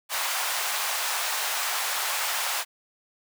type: high-pass noise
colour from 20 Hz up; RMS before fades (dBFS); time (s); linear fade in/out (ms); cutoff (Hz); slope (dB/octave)
pink; -28; 0.09-2.65; 50; 750; 24
effects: none